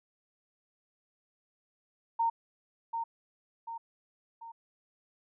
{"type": "tone with echo", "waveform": "sine", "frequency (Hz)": 919, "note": "A#5", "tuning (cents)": -25, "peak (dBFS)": -25, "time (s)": [2.19, 2.3], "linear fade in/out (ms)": 10, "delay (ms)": 740, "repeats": 3, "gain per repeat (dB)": -6, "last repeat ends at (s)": 4.52, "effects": []}